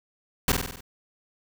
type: noise with echo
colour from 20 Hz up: pink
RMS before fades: -21 dBFS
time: 0.48-0.52 s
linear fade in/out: 2 ms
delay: 48 ms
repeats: 6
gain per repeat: -4 dB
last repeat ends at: 0.808 s
effects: none